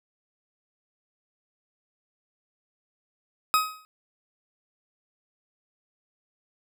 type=tone with exponential decay; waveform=40% pulse; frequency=1264 Hz; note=D#6; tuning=27 cents sharp; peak=-15 dBFS; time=3.54-3.85 s; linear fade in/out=0 ms; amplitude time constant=67 ms; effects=none